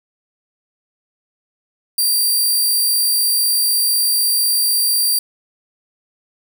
10% pulse tone, 4714 Hz, D8, 6 cents sharp, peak -7 dBFS, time 1.98-5.19 s, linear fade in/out 5 ms, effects none

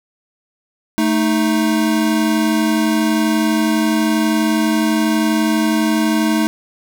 square tone pair together, 220 / 312.2 Hz, A3 / D#4, 0 / +6 cents, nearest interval tritone, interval 606 cents, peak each -17 dBFS, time 0.98-6.47 s, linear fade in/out 0 ms, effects none

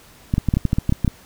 clicks, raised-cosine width 5 ms, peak -5 dBFS, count 12, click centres 0.339 / 0.381 / 0.487 / 0.539 / 0.57 / 0.653 / 0.731 / 0.785 / 0.894 / 0.924 / 1.047 / 1.078 s, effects pink hiss -48 dBFS RMS until 1.25 s

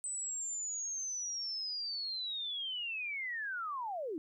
sine linear sweep, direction down, 8110 to 290 Hz, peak -36 dBFS, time 0.04-4.18 s, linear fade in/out 0 ms, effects 13-bit

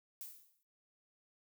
violet noise with exponential decay, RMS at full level -44 dBFS, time 0.21-0.63 s, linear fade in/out 0 ms, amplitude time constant 91 ms, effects noise-tail reverb RT60 0.3 s tail -22 dB re dry

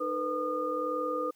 sine tone cluster, 305.5 / 458.5 / 499.9 / 1219 Hz, D#4 / A#4 / B4 / D#6, -32 / -29 / +21 / -36 cents, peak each -37 / -39 / -32 / -33 dBFS, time 0-1.31 s, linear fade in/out 10 ms, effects white hiss -67 dBFS RMS until 1.35 s + high-pass 100 Hz 12 dB/octave

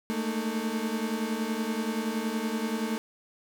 35% pulse tone cluster, 216.8 / 227.4 / 309.1 Hz, A3 / A#3 / D#4, -25 / -43 / -11 cents, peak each -31 / -29 / -37 dBFS, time 0.1-2.98 s, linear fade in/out 0 ms, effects none

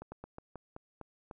slowing click train, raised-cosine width 1 ms, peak -30 dBFS, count 8, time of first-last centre 0.02-1.312 s, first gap 100 ms, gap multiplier 1.2, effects none

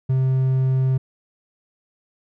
triangle tone, 131.2 Hz, C3, 5 cents sharp, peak -14 dBFS, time 0.09-0.98 s, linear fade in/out 10 ms, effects none

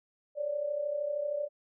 sine tone pair together, 554.4 / 587.4 Hz, C#5 / D5, 0 / 0 cents, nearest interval minor second, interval 100 cents, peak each -37 / -31 dBFS, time 0.35-1.49 s, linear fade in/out 50 ms, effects none

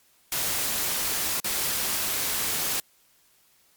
white noise with dropouts, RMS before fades -27 dBFS, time 0.32-2.8 s, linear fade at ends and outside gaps 2 ms, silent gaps 1.401-1.443 s, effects white hiss -62 dBFS RMS until 3.76 s + MP3 96 kbps

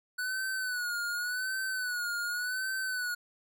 square tone with vibrato, 1480 Hz, F#6, in tune, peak -32 dBFS, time 0.18-3.15 s, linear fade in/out 10 ms, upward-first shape sine, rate 0.88 Hz, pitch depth 72 cents each way, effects none

